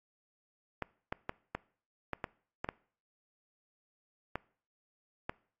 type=clicks; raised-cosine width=0.5 ms; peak=-19 dBFS; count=10; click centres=0.823 / 1.125 / 1.294 / 1.55 / 2.133 / 2.242 / 2.645 / 2.689 / 4.356 / 5.295 s; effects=noise-tail reverb RT60 0.5 s tail -23 dB re dry + AAC 32 kbps